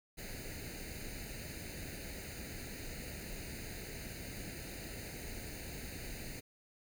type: noise with comb filter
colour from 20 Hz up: pink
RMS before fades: -45 dBFS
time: 0.17-6.41 s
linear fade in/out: 20 ms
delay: 0.45 ms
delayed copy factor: +0.85
effects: none